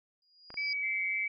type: tone with exponential growth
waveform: sine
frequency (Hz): 4865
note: D#8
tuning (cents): -40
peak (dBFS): -32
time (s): 0.22-0.73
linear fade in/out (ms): 2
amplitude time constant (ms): 110
type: clicks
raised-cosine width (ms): 0.5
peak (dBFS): -32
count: 2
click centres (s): 0.504 / 0.542
type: tone with vibrato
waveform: sine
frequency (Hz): 2286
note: D7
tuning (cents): -47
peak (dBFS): -31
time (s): 0.57-1.28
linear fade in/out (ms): 5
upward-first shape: triangle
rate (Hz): 3.7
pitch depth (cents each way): 12
type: tone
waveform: sine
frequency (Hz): 2093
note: C7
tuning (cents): 0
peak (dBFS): -34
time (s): 0.82-1.27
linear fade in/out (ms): 20
effects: none